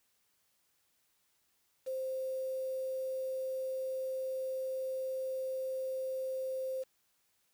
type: tone with quantisation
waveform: sine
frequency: 523.3 Hz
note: C5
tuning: in tune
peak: -34 dBFS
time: 1.86-6.84 s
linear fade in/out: 20 ms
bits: 9
effects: white hiss -75 dBFS RMS until 7.53 s